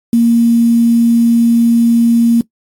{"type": "tone with quantisation", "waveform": "sine", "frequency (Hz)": 233.1, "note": "A#3", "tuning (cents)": 0, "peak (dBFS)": -6, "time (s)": [0.13, 2.41], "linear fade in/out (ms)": 2, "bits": 5, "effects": ["noise-tail reverb RT60 0.1 s tail -19 dB re dry", "AAC 64 kbps"]}